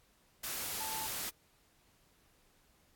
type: tone in noise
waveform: sine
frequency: 880 Hz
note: A5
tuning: in tune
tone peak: -41 dBFS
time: 0.8-1.07 s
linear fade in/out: 10 ms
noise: white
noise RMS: -39 dBFS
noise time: 0.43-1.3 s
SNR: -5 dB
effects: pink hiss -69 dBFS RMS until 2.95 s + AAC 64 kbps